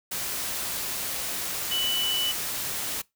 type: tone in noise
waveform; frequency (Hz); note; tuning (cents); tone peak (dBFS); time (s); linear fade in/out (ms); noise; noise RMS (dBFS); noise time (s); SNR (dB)
sine; 2974; F#7; +8; -25; 1.71-2.32; 10; white; -31; 0.11-3.02; +3
effects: noise-tail reverb RT60 0.2 s tail -23 dB re dry